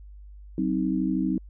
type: chord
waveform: sine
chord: C diminished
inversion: second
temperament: just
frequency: 188.37 / 261.6 / 314 Hz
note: Gb3 / C4 / Eb4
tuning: +31 / 0 / +16 cents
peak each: -27 dBFS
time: 0.58-1.38 s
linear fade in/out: 2 ms
effects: added 50 Hz sine -42 dBFS peak until 1.49 s